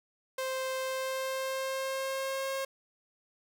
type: tone with pitch glide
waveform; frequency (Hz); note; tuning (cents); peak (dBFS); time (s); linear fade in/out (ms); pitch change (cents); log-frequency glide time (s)
sawtooth; 523.3 to 538.6; C5 to C#5; 0 to -50; -28; 0.38-2.65; 5; +50; 0.81-2.51
effects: none